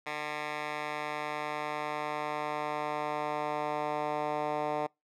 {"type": "tone with band-pass filter sweep", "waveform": "10% pulse", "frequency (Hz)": 150, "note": "D3", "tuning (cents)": 37, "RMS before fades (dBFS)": -34, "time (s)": [0.06, 4.87], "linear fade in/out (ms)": 10, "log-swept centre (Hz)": [1800, 760], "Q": 1.2, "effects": ["noise-tail reverb RT60 0.2 s tail -25 dB re dry"]}